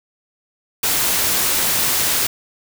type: noise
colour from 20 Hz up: white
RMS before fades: -18 dBFS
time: 0.83-2.27 s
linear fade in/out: 5 ms
effects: none